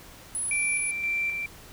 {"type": "tone", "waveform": "sine", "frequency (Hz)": 10210, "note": "D#9", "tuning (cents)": 44, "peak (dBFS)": -27, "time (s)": [0.35, 0.91], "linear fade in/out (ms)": 0}
{"type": "tone with tremolo", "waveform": "sine", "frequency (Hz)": 2349, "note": "D7", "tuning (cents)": 0, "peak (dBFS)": -24, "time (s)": [0.51, 1.46], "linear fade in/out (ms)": 2, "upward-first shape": "square", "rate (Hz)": 1.9, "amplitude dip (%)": 40}
{"effects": ["tanh soft clip ceiling -17 dBFS", "pink hiss -48 dBFS RMS until 1.72 s"]}